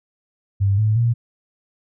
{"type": "tone with pitch steps", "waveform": "sine", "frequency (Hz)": [98.9, 107.85, 117.61], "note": ["G2", "A2", "A#2"], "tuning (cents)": [16, -34, 16], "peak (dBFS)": -14, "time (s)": [0.6, 1.14], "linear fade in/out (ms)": 20, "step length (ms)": 180, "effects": []}